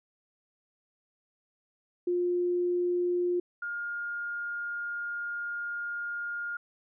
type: tone pair in turn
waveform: sine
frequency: 354 / 1416 Hz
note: F4 / F6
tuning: +23 / +23 cents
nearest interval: 2 octaves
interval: 2400 cents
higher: second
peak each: -25 / -32 dBFS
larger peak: first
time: 2.07-3.4 / 3.62-6.57 s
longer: second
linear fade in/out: 5 ms
effects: none